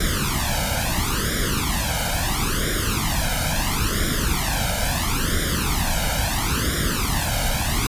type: noise with flanger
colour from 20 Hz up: pink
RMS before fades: -22 dBFS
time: 0-7.87 s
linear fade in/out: 5 ms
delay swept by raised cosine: 0.56 to 1.34 ms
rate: 0.74 Hz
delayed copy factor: +0.95
effects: resampled to 32000 Hz